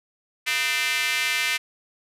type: tone with high-pass filter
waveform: square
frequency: 138.59 Hz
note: C#3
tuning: in tune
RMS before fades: -24 dBFS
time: 0.46-1.58 s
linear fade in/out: 20 ms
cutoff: 2200 Hz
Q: 2.7
effects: resampled to 32000 Hz